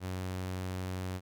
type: tone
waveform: sawtooth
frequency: 92.5 Hz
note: F#2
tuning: in tune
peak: -31 dBFS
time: 0-1.21 s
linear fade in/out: 50 ms
effects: none